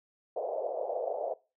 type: band-pass noise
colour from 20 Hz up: pink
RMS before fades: -34 dBFS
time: 0.36-1.34 s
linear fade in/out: 5 ms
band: 480 to 710 Hz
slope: 48 dB/octave
effects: noise-tail reverb RT60 0.3 s tail -21 dB re dry